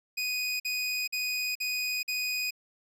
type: tone bursts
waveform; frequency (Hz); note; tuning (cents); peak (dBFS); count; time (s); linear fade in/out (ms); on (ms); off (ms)
25% pulse; 2489; D#7; 0; -25; 5; 0.17-2.508; 10; 430; 47
effects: none